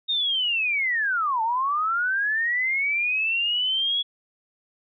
sine linear two-way sweep, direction down then up, 3729 to 870 to 3379 Hz, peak -21 dBFS, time 0.08-4.03 s, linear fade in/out 20 ms, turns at 1.42 s, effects none

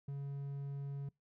triangle tone, 140 Hz, C#3, 18 cents sharp, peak -37 dBFS, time 0.08-1.09 s, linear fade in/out 5 ms, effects noise-tail reverb RT60 0.2 s tail -25 dB re dry

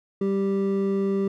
triangle tone pair together, 196 / 392 Hz, G3 / G4, 0 / 0 cents, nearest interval octave, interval 1200 cents, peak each -22 dBFS, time 0.21-1.28 s, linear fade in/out 5 ms, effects none

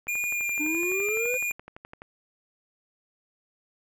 click train, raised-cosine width 0.5 ms, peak -27 dBFS, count 24, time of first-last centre 0.07-2.019 s, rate 11.8 Hz
square tone with vibrato, 2415 Hz, D7, 48 cents sharp, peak -27 dBFS, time 0.08-1.52 s, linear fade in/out 5 ms, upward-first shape sine, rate 1.7 Hz, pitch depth 14 cents each way
triangle exponential sweep, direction up, 293.7 to 517 Hz, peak -26 dBFS, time 0.59-1.38 s, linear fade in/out 20 ms
effects none

